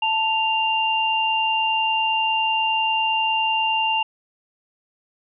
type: tone pair together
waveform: sine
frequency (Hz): 885 / 2787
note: A5 / F7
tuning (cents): +10 / -4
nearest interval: octave + minor sixth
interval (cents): 1986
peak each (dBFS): -21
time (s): 0.02-4.03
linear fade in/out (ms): 5
effects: none